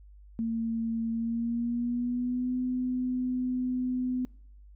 sine tone with pitch glide, 227.5 to 252.4 Hz, A#3 to B3, -42 to +38 cents, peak -27 dBFS, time 0.39-4.25 s, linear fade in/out 0 ms, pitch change +180 cents, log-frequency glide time 1.11-2.55 s, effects noise-tail reverb RT60 0.7 s tail -26 dB re dry + added 50 Hz sine -49 dBFS peak until 4.75 s

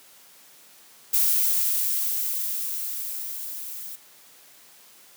violet noise with level ramp, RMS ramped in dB -20 to -37 dBFS, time 1.13-3.96 s, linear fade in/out 10 ms, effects white hiss -52 dBFS RMS until 5.16 s + high-pass 150 Hz 12 dB/octave

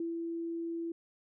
sine tone with ADSR envelope, 334.3 Hz, E4, 24 cents sharp, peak -32 dBFS, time 0-0.92 s, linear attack 3 ms, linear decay 140 ms, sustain -2 dB, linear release 4 ms, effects none

